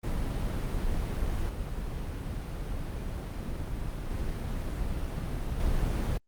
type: noise with level steps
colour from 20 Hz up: brown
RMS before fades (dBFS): -30 / -34 / -32 / -28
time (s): 0.03-6.18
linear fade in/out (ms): 10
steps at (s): 1.49 / 4.1 / 5.6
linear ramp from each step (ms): 2
effects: Opus 32 kbps